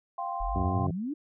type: chord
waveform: sine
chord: F suspended second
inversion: none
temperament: equal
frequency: 698.5 / 784 / 1046.5 Hz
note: F5 / G5 / C6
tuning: 0 / 0 / 0 cents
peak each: -35 dBFS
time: 0.18-0.87 s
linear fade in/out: 5 ms
type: exponential sweep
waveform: sine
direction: up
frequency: 36.71 to 314.2 Hz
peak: -30 dBFS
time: 0.4-1.14 s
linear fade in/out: 10 ms
type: harmonic tone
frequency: 92.5 Hz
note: F#2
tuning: in tune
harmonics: 1 / 2 / 3 / 4 / 5 / 6 / 7 / 8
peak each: -30 / -33 / -35 / -38 / -46 / -49 / -45 / -53 dBFS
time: 0.55-0.91 s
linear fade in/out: 5 ms
effects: none